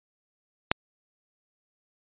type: click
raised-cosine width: 0.3 ms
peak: -4 dBFS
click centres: 0.715 s
effects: resampled to 8000 Hz